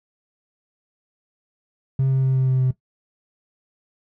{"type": "tone with pitch steps", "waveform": "triangle", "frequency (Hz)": [133.8, 132.88, 131.96, 131.05, 130.14, 129.24], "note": ["C3", "C3", "C3", "C3", "C3", "C3"], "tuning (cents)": [39, 27, 15, 3, -9, -21], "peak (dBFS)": -13, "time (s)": [1.99, 2.71], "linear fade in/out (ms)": 5, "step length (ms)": 120, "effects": ["noise-tail reverb RT60 0.1 s tail -17 dB re dry", "tanh soft clip ceiling -12 dBFS"]}